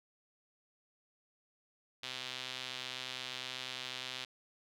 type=tone with band-pass filter; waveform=sawtooth; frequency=128.3 Hz; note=C3; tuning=34 cents flat; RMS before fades=-43 dBFS; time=2.03-4.25 s; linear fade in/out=5 ms; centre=3500 Hz; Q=2.2; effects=none